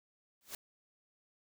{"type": "noise with exponential growth", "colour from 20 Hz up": "white", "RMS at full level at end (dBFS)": -39, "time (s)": [0.41, 0.55], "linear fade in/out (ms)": 1, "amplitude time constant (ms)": 30, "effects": []}